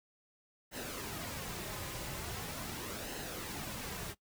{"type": "noise with flanger", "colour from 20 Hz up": "pink", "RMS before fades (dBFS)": -42, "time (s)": [0.71, 4.15], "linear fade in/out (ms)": 50, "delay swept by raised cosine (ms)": [0.85, 4.45], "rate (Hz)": 0.41, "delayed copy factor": -0.5, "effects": ["noise-tail reverb RT60 0.1 s tail -19 dB re dry"]}